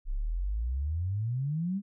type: exponential sweep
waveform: sine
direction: up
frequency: 31 to 206.8 Hz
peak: -28 dBFS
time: 0.05-1.82 s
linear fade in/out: 50 ms
effects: none